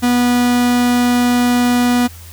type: tone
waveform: 45% pulse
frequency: 244.4 Hz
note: B3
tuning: 18 cents flat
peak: -11 dBFS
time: 0.02-2.08 s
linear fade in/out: 20 ms
effects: added 84 Hz sine -34 dBFS peak until 2.32 s + white hiss -40 dBFS RMS until 2.32 s